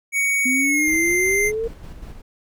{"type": "tone with pitch glide", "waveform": "square", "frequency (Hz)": [2239, 2089], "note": ["C#7", "C7"], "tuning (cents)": [17, -3], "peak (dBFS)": -18, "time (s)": [0.12, 1.52], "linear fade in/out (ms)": 50, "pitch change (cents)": -120, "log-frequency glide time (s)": [0.6, 0.94]}
{"type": "exponential sweep", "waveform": "sine", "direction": "up", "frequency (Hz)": [250.6, 464.2], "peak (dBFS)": -21, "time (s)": [0.45, 1.68], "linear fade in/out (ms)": 10}
{"type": "noise with tremolo", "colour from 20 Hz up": "brown", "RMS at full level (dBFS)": -35, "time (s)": [0.87, 2.22], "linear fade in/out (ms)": 10, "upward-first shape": "square", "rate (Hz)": 5.2, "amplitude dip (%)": 40}
{"effects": []}